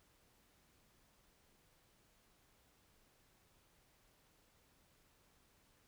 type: silence
effects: pink hiss -72 dBFS RMS until 5.87 s